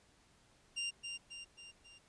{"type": "tone with echo", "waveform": "sawtooth", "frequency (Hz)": 2790, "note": "F7", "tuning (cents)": -2, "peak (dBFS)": -33, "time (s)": [0.76, 0.91], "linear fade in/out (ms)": 20, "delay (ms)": 270, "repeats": 4, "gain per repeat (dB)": -5, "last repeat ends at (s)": 1.99, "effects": ["pink hiss -68 dBFS RMS until 2.08 s", "resampled to 22050 Hz"]}